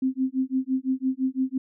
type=tone with tremolo; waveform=sine; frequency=261.6 Hz; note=C4; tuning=in tune; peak=-19 dBFS; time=0.02-1.58 s; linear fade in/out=5 ms; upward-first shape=sine; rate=5.9 Hz; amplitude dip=100%; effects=none